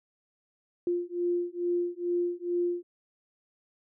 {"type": "beating tone pair", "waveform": "sine", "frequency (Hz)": [349.2, 351.5], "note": ["F4", "F4"], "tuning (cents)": [0, 11], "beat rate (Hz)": 2.3, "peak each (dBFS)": -30, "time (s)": [0.87, 2.83], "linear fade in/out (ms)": 2, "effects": []}